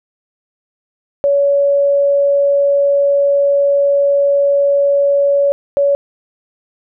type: tone pair in turn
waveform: sine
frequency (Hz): 564 / 564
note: C#5 / C#5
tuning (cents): +30 / +30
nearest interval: unison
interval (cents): 0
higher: neither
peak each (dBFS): -9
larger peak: neither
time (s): 1.24-5.52 / 5.77-5.95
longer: first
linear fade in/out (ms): 0
effects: none